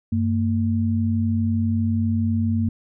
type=tone pair together; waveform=sine; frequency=95.8 / 228.1 Hz; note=G2 / A#3; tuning=-39 / -37 cents; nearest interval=octave + minor third; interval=1502 cents; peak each=-21 dBFS; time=0.12-2.69 s; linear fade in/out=5 ms; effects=none